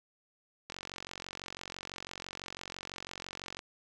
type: click train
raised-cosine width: 0.2 ms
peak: -23 dBFS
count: 134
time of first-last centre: 0.7-3.591 s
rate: 46 Hz
effects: none